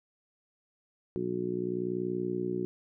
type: harmonic tone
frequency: 60.6 Hz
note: B1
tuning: 32 cents flat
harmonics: 2 / 3 / 4 / 5 / 6 / 7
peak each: -43 / -37 / -41 / -38 / -32 / -42 dBFS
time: 1.16-2.65 s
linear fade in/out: 0 ms
effects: none